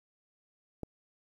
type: click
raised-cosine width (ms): 2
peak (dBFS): -24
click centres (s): 0.833
effects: 10-bit